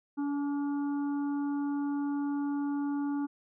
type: harmonic tone with a mistuned harmonic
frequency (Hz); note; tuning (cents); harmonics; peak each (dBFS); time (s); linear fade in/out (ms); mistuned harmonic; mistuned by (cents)
285.5; D4; -49; 1 / 3 / 4 / 5; -29 / -43 / -49 / -50; 0.17-3.27; 20; 4; +20
effects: none